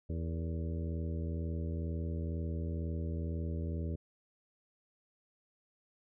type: harmonic tone with a mistuned harmonic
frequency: 82.1 Hz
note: E2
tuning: 6 cents flat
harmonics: 1 / 2 / 3 / 4 / 5 / 6 / 7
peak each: -35 / -41 / -45 / -47 / -49 / -51 / -52 dBFS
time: 0.09-3.96 s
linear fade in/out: 10 ms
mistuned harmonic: 6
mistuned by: -66 cents
effects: none